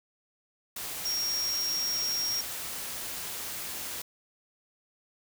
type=tone in noise; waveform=sine; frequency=5588 Hz; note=F8; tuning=in tune; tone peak=-28 dBFS; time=1.05-2.41 s; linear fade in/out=5 ms; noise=white; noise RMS=-37 dBFS; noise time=0.76-4.02 s; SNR=+6 dB; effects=none